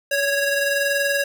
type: ring-modulated tone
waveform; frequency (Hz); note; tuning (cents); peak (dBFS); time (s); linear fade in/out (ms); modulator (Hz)
35% pulse; 1108.7; C#6; 0; -14; 0.11-1.24; 5; 544
effects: none